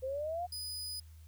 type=exponential sweep; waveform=sine; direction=up; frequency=510 to 728 Hz; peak=-34 dBFS; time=0.02-0.47 s; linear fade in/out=20 ms
type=tone; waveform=sawtooth; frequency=4978 Hz; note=D#8; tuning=in tune; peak=-36 dBFS; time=0.52-1 s; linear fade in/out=5 ms
effects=added 79 Hz sine -51 dBFS peak until 1.27 s + white hiss -68 dBFS RMS until 1.27 s